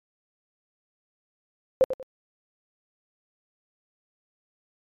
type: tone with echo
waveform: sine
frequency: 522 Hz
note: C5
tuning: 4 cents flat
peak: -13 dBFS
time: 1.81-1.84 s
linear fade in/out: 0 ms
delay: 94 ms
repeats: 2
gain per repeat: -11 dB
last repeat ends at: 2.028 s
effects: MP3 96 kbps